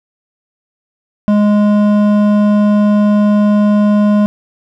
triangle tone with hard clipping, 207.7 Hz, G#3, in tune, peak -9 dBFS, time 1.28-4.26 s, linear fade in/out 0 ms, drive 14 dB, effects none

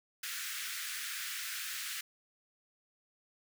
pink high-pass noise, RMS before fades -40 dBFS, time 0.23-2.01 s, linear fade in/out 5 ms, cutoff 1400 Hz, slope 48 dB/octave, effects none

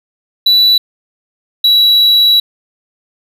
triangle tone pair in turn, 3951 / 3912 Hz, B7 / B7, 0 / -17 cents, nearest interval unison, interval 17 cents, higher first, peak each -4 dBFS, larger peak neither, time 0.46-0.78 / 1.64-2.4 s, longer second, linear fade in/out 5 ms, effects none

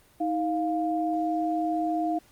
sine tone pair together, 316.5 / 701 Hz, D#4 / F5, +30 / +6 cents, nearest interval octave + major second, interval 1376 cents, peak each -27 dBFS, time 0.2-2.19 s, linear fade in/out 10 ms, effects pink hiss -59 dBFS RMS until 2.31 s + Opus 24 kbps

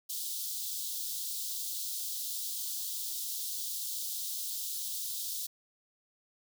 white high-pass noise, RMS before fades -37 dBFS, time 0.09-5.47 s, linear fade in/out 10 ms, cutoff 3400 Hz, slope 48 dB/octave, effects none

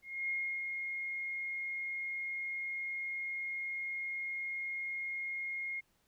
sine tone with ADSR envelope, 2144 Hz, C7, 42 cents sharp, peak -32 dBFS, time 0.02-5.81 s, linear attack 270 ms, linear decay 330 ms, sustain -4 dB, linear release 19 ms, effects pink hiss -74 dBFS RMS until 6.07 s

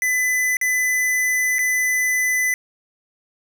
square tone with dropouts, 2006 Hz, B6, 26 cents sharp, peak -18 dBFS, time 0.02-2.54 s, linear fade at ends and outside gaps 1 ms, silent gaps 0.569-0.613 / 1.585-1.59 s, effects none

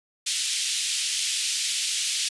pink band-pass noise, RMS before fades -27 dBFS, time 0.26-2.29 s, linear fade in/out 10 ms, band 2800 to 10000 Hz, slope 24 dB/octave, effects resampled to 24000 Hz

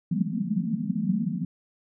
white band-pass noise, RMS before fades -27 dBFS, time 0.11-1.45 s, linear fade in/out 5 ms, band 160 to 240 Hz, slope 96 dB/octave, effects none

